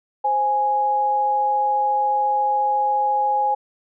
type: tone pair together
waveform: sine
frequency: 523.3 / 830.7 Hz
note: C5 / G#5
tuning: 0 / 0 cents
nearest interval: minor sixth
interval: 800 cents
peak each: -27 / -17 dBFS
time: 0.24-3.55 s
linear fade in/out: 10 ms
effects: none